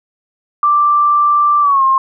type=tone with pitch glide; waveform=sine; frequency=1176 to 1066 Hz; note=D6 to C6; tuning=+2 to +32 cents; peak=-8 dBFS; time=0.63-1.98 s; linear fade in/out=2 ms; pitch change=-170 cents; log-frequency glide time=1.61-1.83 s; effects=none